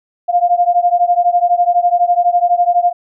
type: beating tone pair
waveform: sine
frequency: 698.5 / 710.5 Hz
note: F5 / F5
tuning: 0 / +30 cents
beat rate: 12 Hz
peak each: -12 / -13 dBFS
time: 0.28-2.93 s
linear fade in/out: 20 ms
effects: none